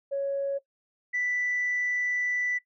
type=tone pair in turn; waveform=sine; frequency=555 / 1977.8 Hz; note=C#5 / B6; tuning=+2 / +2 cents; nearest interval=octave + minor seventh; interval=2200 cents; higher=second; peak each=-25 dBFS; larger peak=neither; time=0.11-0.59 / 1.13-2.59 s; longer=second; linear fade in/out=20 ms; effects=noise-tail reverb RT60 0.1 s tail -18 dB re dry + tanh soft clip ceiling -21 dBFS